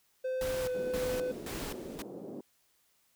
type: tone with pitch glide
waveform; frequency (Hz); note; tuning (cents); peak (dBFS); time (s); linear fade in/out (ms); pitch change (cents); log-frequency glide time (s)
triangle; 516 to 503.9; C5 to B4; -24 to +35; -29; 0.24-1.32; 10; -41; 0.59-0.67
type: noise with tremolo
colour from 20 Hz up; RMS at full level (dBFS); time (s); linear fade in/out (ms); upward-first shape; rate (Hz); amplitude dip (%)
pink; -40; 0.41-2.02; 2; square; 1.9; 80
type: band-pass noise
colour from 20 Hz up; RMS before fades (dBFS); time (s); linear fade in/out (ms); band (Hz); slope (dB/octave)
white; -43; 0.74-2.41; 5; 170 to 480; 24
effects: white hiss -71 dBFS RMS until 3.15 s